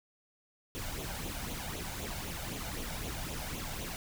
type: noise with flanger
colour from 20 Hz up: pink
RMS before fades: -39 dBFS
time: 0.75-3.96 s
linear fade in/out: 0 ms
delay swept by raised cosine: 0.29 to 1.39 ms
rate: 3.9 Hz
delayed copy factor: +0.6
effects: none